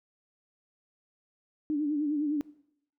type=tone with vibrato; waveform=sine; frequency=296.6 Hz; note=D4; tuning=17 cents sharp; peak=-26 dBFS; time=1.7-2.41 s; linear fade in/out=0 ms; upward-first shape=sine; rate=9.8 Hz; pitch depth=69 cents each way; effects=noise-tail reverb RT60 0.7 s tail -20 dB re dry